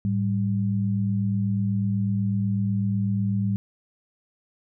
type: tone pair together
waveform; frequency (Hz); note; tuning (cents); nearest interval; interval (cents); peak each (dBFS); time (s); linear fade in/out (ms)
sine; 107.98 / 196.1; A2 / G3; -32 / +1; minor seventh; 1033; -24 / -24; 0.05-3.56; 0
effects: none